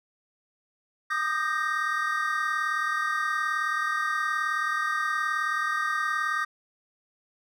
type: chord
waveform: triangle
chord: Eb major seventh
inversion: third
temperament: equal with one note detuned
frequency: 1205.6 / 1244.5 / 1568 / 1864.7 Hz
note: D6 / Eb6 / G6 / Bb6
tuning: +45 / 0 / 0 / 0 cents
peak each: -29 dBFS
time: 1.1-6.45 s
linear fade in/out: 10 ms
effects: none